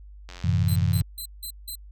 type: click train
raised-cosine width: 0.2 ms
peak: -24 dBFS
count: 65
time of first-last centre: 0.29-1.011 s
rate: 88.8 Hz
type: chord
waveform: sine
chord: F# half-diminished seventh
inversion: none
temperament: equal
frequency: 92.5 / 110 / 130.81 / 164.81 Hz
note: F#2 / A2 / C3 / E3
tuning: 0 / 0 / 0 / 0 cents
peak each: -22 / -26 / -27 / -26 dBFS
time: 0.44-1.02 s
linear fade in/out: 5 ms
type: tone bursts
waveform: 5% pulse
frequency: 4057 Hz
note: B7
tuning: 46 cents sharp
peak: -26 dBFS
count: 5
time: 0.68-1.755 s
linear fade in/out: 5 ms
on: 79 ms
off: 170 ms
effects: added 50 Hz sine -42 dBFS peak until 1.91 s